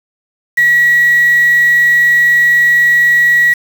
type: tone with quantisation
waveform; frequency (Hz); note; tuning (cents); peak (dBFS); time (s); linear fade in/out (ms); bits
sine; 1924; B6; -46; -6; 0.57-3.54; 10; 4
effects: none